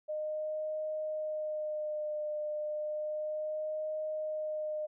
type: tone with vibrato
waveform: sine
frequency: 611 Hz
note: D#5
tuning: 32 cents flat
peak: -33 dBFS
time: 0.08-4.87 s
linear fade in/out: 20 ms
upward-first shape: sine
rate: 0.32 Hz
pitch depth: 22 cents each way
effects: none